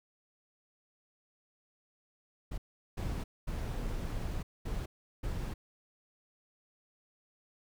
brown noise bursts at uneven times, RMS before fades -36 dBFS, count 5, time 2.51-2.58 / 2.97-3.24 / 3.47-4.43 / 4.65-4.86 / 5.23-5.54 s, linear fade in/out 10 ms, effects none

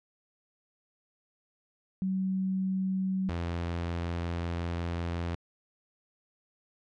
sine / sawtooth tone pair in turn, 189.3 / 85.45 Hz, F#3 / F2, +40 / -37 cents, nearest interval octave + major second, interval 1377 cents, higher first, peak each -27 dBFS, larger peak neither, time 2.02-3.29 / 3.29-5.35 s, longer second, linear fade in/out 0 ms, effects low-pass 4000 Hz 12 dB/octave

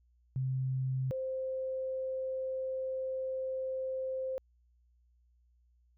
sine tone pair in turn, 130.81 / 523.2 Hz, C3 / C5, 0 / 0 cents, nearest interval 2 octaves, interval 2400 cents, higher second, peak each -30 / -33 dBFS, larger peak first, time 0.36-1.11 / 1.11-4.38 s, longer second, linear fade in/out 0 ms, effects added 60 Hz sine -65 dBFS peak until 5.97 s

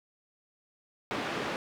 pink band-pass noise, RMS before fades -34 dBFS, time 1.11-1.56 s, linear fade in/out 0 ms, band 210 to 2900 Hz, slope 12 dB/octave, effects none

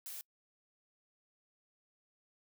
blue noise, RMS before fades -45 dBFS, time 0.06-0.21 s, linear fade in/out 0 ms, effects noise-tail reverb RT60 0.1 s tail -26 dB re dry

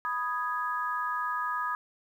sine chord, G# minor, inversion first, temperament equal, 987.8 / 1244.5 / 1661.2 Hz, B5 / D#6 / G#6, 0 / 0 / 0 cents, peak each -34 / -31 / -35 dBFS, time 0.05-1.75 s, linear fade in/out 0 ms, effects 10-bit

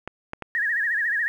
clicks, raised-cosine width 0.5 ms, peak -17 dBFS, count 3, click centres 0.076 / 0.334 / 0.423 s
sine tone with vibrato, 1771 Hz, A6, 11 cents sharp, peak -21 dBFS, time 0.55-1.28 s, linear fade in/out 0 ms, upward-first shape sine, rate 14 Hz, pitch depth 130 cents each way
effects 9-bit

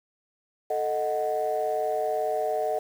sine chord, D# diminished, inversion second, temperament equal, 440 / 622.3 / 740 Hz, A4 / D#5 / F#5, 0 / 0 / 0 cents, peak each -29 / -27 / -28 dBFS, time 0.7-2.79 s, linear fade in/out 5 ms, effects tanh soft clip ceiling -17 dBFS + 8-bit

